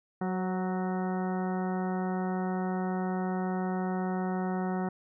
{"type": "harmonic tone with a mistuned harmonic", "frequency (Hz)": 185.4, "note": "F#3", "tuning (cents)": 4, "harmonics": [1, 2, 3, 4, 5, 6, 7, 8, 10], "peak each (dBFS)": [-30, -36, -43, -37, -43, -48, -46, -47, -49], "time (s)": [0.21, 4.89], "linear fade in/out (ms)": 5, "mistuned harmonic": 3, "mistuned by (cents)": -35, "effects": []}